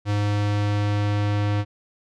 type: tone with low-pass filter sweep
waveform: square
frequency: 103.2 Hz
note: G#2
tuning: 10 cents flat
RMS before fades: -22 dBFS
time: 0.05-1.65 s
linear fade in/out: 50 ms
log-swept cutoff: 5500 to 3600 Hz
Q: 0.78
effects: none